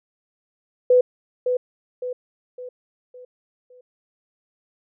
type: tone with echo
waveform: sine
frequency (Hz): 499.3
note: B4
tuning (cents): +19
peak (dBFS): -11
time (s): 0.9-1.01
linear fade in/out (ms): 5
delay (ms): 560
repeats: 5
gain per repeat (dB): -7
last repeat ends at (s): 3.81
effects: none